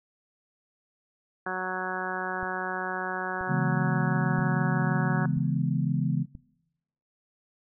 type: harmonic tone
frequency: 185 Hz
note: F#3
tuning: in tune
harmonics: 1 / 2 / 3 / 4 / 5 / 6 / 7 / 8 / 9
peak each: -40 / -37 / -41 / -36 / -39 / -38 / -40 / -36 / -36 dBFS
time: 1.46-5.26 s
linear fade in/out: 5 ms
type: click train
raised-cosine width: 5 ms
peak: -29 dBFS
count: 5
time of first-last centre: 2.43-6.352 s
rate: 1.02 Hz
type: chord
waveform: sine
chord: C# minor seventh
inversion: none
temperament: equal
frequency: 138.59 / 164.81 / 207.7 / 246.9 Hz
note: C#3 / E3 / G#3 / B3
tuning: 0 / 0 / 0 / 0 cents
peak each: -27 / -28 / -32 / -33 dBFS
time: 3.47-6.26 s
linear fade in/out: 50 ms
effects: noise-tail reverb RT60 0.9 s tail -23 dB re dry